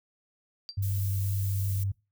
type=tone with exponential decay; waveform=sine; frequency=4699 Hz; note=D8; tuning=in tune; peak=-32 dBFS; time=0.69-0.77 s; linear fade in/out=0 ms; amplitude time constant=17 ms
type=tone; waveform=sine; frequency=98 Hz; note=G2; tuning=in tune; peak=-26 dBFS; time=0.77-1.92 s; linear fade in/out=10 ms
type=noise; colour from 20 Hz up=violet; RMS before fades=-40 dBFS; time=0.82-1.84 s; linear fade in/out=10 ms
effects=noise-tail reverb RT60 0.3 s tail -24 dB re dry